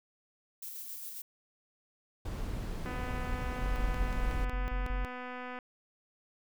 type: noise with tremolo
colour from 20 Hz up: violet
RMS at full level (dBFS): -42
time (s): 0.62-1.22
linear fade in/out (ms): 5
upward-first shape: square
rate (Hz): 7.4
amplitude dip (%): 25
type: noise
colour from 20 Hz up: brown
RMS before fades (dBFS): -36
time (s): 2.25-4.45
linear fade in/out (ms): 5
type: click train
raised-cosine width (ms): 0.5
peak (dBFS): -28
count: 683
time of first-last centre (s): 2.86-5.588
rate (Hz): 250
type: tone bursts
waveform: triangle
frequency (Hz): 44.93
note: F1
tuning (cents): +50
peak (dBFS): -28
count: 8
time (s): 3.61-5.048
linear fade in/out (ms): 0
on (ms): 150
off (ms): 34
effects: none